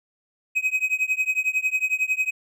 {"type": "tone with tremolo", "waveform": "triangle", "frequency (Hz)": 2527, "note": "D#7", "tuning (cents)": 26, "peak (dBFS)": -15, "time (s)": [0.55, 2.31], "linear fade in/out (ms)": 20, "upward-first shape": "triangle", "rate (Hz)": 11, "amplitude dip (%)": 100, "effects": []}